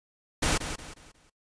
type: noise with echo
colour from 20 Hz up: pink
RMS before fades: -25 dBFS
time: 0.42-0.58 s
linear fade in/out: 10 ms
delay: 180 ms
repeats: 4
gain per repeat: -9 dB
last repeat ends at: 1.3 s
effects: noise-tail reverb RT60 0.1 s tail -21 dB re dry + resampled to 22050 Hz